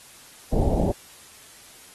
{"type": "low-pass noise", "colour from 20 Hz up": "pink", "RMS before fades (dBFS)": -21, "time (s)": [0.52, 0.92], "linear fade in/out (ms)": 10, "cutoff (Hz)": 760, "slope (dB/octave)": 48, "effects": ["white hiss -48 dBFS RMS until 1.94 s", "AAC 32 kbps"]}